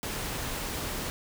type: noise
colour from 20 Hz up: pink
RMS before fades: -34 dBFS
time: 0.03-1.1 s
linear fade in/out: 0 ms
effects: none